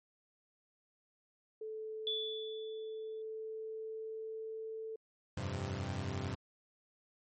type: tone with pitch glide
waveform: sine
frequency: 436.4 to 442.5 Hz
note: A4 to A4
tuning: -14 to +10 cents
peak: -40 dBFS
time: 1.61-4.96 s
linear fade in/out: 5 ms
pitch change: +24 cents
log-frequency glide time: 2.07-4.78 s
type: tone with exponential decay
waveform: sine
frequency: 3456 Hz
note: A7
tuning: 32 cents flat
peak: -32 dBFS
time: 2.07-3.22 s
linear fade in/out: 1 ms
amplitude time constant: 250 ms
type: chord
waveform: sawtooth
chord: F suspended second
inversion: none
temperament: equal with one note detuned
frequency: 87.31 / 98.57 / 130.81 Hz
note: F2 / G2 / C3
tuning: 0 / +10 / 0 cents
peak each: -38 / -36 / -37 dBFS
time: 5.37-6.35 s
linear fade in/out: 5 ms
effects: MP3 32 kbps